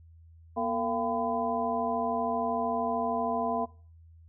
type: tone cluster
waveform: sine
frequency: 240.2 / 454 / 686 / 779 / 1008 Hz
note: B3 / A#4 / F5 / G5 / B5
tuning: -48 / -46 / -31 / -11 / +35 cents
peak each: -34 / -34 / -31 / -36 / -34 dBFS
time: 0.56-3.66 s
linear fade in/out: 20 ms
effects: noise-tail reverb RT60 0.4 s tail -19 dB re dry + added 82 Hz sine -51 dBFS peak until 4.28 s